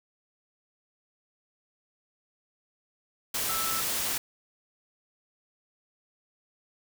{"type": "tone in noise", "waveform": "sine", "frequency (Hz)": 1318.5, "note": "E6", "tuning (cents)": 0, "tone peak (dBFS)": -33, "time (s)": [3.49, 3.81], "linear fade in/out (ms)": 5, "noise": "white", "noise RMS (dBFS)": -30, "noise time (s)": [3.34, 4.18], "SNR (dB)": -6, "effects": []}